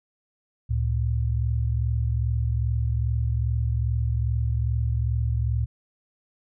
sine tone pair together, 70.9 / 113.36 Hz, C#2 / A#2, +40 / -48 cents, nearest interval minor sixth, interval 812 cents, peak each -24 dBFS, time 0.69-5.66 s, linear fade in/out 20 ms, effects none

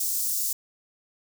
white high-pass noise, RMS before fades -27 dBFS, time 0-0.53 s, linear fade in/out 5 ms, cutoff 5600 Hz, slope 24 dB/octave, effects none

